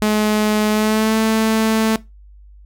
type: tone with pitch glide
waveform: sawtooth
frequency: 212.8 to 220.9 Hz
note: G#3 to A3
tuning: +42 to +7 cents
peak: -10 dBFS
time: 0.02-1.96 s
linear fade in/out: 0 ms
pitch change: +65 cents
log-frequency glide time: 0.7-1.17 s
effects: noise-tail reverb RT60 0.2 s tail -19 dB re dry + added 50 Hz sine -40 dBFS peak until 2.65 s